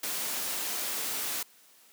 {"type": "noise", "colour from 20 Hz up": "white", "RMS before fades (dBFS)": -33, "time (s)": [0.03, 1.43], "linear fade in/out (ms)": 5, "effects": ["white hiss -59 dBFS RMS until 1.92 s", "high-pass 200 Hz 12 dB/octave"]}